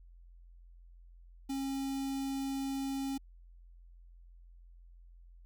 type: tone with notch filter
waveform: square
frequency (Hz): 271.5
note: C#4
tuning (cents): -36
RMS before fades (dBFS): -36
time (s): 1.49-3.18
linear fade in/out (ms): 10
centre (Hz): 1600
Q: 0.81
effects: added 43 Hz sine -53 dBFS peak until 5.45 s